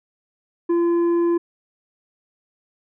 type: tone with tanh clipping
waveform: sine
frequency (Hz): 341.9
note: F4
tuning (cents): -37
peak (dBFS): -17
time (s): 0.69-1.38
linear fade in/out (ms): 10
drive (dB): 6
effects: none